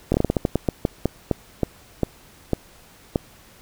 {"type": "slowing click train", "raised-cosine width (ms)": 2, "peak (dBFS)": -5, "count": 17, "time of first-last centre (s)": [0.12, 3.158], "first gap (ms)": 22, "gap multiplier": 1.25, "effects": ["pink hiss -50 dBFS RMS until 3.61 s"]}